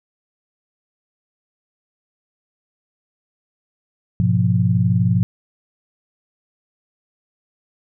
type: chord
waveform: sine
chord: F diminished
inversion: first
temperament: equal with one note detuned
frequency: 103.83 / 123.47 / 176.03 Hz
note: Ab2 / Cb3 / F3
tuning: 0 / 0 / +14 cents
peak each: -18 dBFS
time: 4.2-5.23 s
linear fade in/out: 0 ms
effects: none